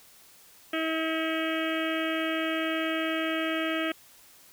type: harmonic tone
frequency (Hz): 321.1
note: E4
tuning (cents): -45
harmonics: 1 / 2 / 4 / 5 / 6 / 7 / 8 / 9 / 10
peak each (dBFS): -30 / -33 / -36 / -37 / -38 / -38 / -39 / -40 / -40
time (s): 0.73-3.92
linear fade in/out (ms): 5
effects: white hiss -55 dBFS RMS until 4.52 s